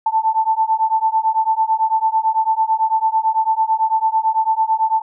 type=beating tone pair; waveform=sine; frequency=880 / 889 Hz; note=A5 / A5; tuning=0 / +18 cents; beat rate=9 Hz; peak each=-17 dBFS; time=0.06-5.02 s; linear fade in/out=5 ms; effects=none